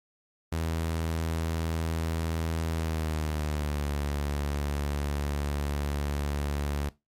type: tone with pitch glide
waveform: sawtooth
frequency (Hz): 81.5 to 72.19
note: E2 to D2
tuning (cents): -19 to -29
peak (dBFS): -24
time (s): 0.52-6.89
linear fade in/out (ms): 5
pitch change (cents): -210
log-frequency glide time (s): 2.74-3.89
effects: noise-tail reverb RT60 0.2 s tail -18 dB re dry + MP3 64 kbps